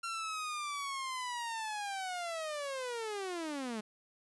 sawtooth linear sweep, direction down, 1373 to 207.1 Hz, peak -33 dBFS, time 0.03-3.81 s, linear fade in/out 10 ms, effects resampled to 24000 Hz + 11-bit

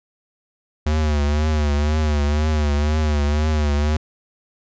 square tone with vibrato, 75 Hz, D2, 37 cents sharp, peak -17 dBFS, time 0.86-3.97 s, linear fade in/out 5 ms, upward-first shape triangle, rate 2 Hz, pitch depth 77 cents each way, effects resampled to 16000 Hz

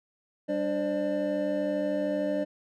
triangle tone cluster, 195.6 / 293.2 / 525 / 598 Hz, G3 / D4 / C5 / D5, -4 / -3 / +6 / +31 cents, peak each -34 / -29 / -33 / -27 dBFS, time 0.48-2.45 s, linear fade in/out 20 ms, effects none

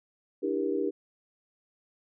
sine chord, E half-diminished seventh, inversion third, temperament just, 296.7 / 329.6 / 395.6 / 474.7 Hz, D4 / E4 / G4 / Bb4, +18 / 0 / +16 / +31 cents, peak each -32 / -34 / -30 / -33 dBFS, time 0.42-0.91 s, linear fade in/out 20 ms, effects none

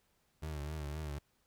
30% pulse tone with vibrato, 75.1 Hz, D2, 39 cents sharp, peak -36 dBFS, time 0.42-1.19 s, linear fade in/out 10 ms, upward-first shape triangle, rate 3.9 Hz, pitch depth 95 cents each way, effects pink hiss -75 dBFS RMS until 1.46 s

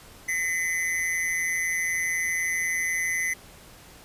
square tone with amplitude modulation, 2022 Hz, B6, 40 cents sharp, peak -22 dBFS, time 0.28-3.34 s, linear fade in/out 10 ms, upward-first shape sine, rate 170 Hz, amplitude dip 70%, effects pink hiss -49 dBFS RMS until 4.04 s + resampled to 32000 Hz

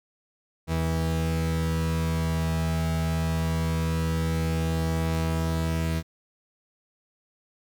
45% pulse tone pair together, 81.35 / 162.6 Hz, E2 / E3, -22 / -23 cents, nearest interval octave, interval 1199 cents, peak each -27 / -27 dBFS, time 0.67-6.03 s, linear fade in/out 50 ms, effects none

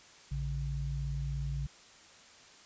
sine tone pair together, 56.86 / 140 Hz, A#1 / C#3, -42 / +18 cents, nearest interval octave + major third, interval 1560 cents, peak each -35 / -35 dBFS, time 0.31-1.67 s, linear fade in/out 10 ms, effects white hiss -56 dBFS RMS until 2.65 s + resampled to 16000 Hz

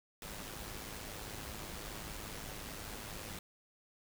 pink noise with amplitude modulation, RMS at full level -43 dBFS, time 0.22-3.39 s, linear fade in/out 2 ms, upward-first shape sine, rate 105 Hz, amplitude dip 50%, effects none

